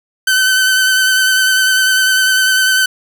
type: tone with vibrato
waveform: sawtooth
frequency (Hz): 1525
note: G6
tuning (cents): -48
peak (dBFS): -6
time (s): 0.27-2.86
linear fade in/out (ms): 5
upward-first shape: sine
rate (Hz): 10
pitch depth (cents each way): 23
effects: none